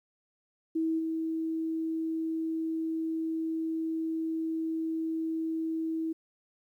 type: tone with level steps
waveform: sine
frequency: 322.9 Hz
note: E4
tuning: 36 cents flat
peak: -26 / -29 dBFS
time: 0.75-6.13 s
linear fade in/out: 10 ms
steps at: 0.98 s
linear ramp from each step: 20 ms
effects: 11-bit